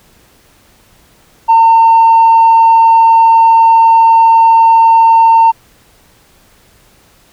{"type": "tone with tanh clipping", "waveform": "triangle", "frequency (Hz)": 908, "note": "A#5", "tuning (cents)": -46, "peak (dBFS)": -3, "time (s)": [1.48, 5.52], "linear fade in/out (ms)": 20, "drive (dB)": 5, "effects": ["pink hiss -47 dBFS RMS until 7.32 s"]}